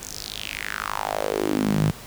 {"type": "tone with high-pass filter sweep", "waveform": "sawtooth", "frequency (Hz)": 51.91, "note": "G#1", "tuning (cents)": 0, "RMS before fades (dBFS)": -26, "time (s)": [0.02, 1.91], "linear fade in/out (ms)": 5, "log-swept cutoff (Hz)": [7100, 130], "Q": 4.1, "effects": ["pink hiss -41 dBFS RMS until 2.06 s"]}